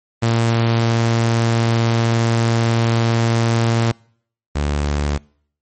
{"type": "tone pair in turn", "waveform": "sawtooth", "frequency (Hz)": [115.3, 72.83], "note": ["A#2", "D2"], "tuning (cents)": [-19, -14], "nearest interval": "minor sixth", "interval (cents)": 795, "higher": "first", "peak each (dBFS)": [-10, -13], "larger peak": "first", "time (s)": [[0.22, 3.92], [4.55, 5.18]], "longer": "first", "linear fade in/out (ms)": 10, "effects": ["noise-tail reverb RT60 0.6 s tail -26 dB re dry", "MP3 32 kbps"]}